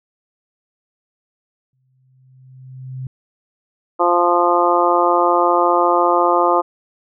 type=tone with exponential growth; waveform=sine; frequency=130 Hz; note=C3; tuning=11 cents flat; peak=-23 dBFS; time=1.73-3.07 s; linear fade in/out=2 ms; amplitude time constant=290 ms
type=harmonic tone; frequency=174.61 Hz; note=F3; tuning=in tune; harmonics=2 / 3 / 4 / 5 / 6 / 7; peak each=-19 / -19 / -19 / -19 / -19 / -19 dBFS; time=3.99-6.62 s; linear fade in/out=20 ms
effects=none